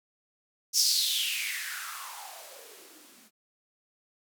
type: noise with band-pass filter sweep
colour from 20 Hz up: violet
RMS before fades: -32 dBFS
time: 0.73-3.31 s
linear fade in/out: 50 ms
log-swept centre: 5800 to 200 Hz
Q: 5.9
effects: none